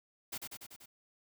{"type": "noise with echo", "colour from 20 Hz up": "white", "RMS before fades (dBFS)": -40, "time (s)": [0.32, 0.38], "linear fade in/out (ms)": 10, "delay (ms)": 96, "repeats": 5, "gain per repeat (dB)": -3, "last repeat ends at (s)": 0.86, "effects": []}